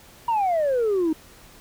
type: exponential sweep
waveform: sine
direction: down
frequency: 961 to 306 Hz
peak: -17 dBFS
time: 0.28-1.13 s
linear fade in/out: 5 ms
effects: tanh soft clip ceiling -17 dBFS + pink hiss -49 dBFS RMS until 1.6 s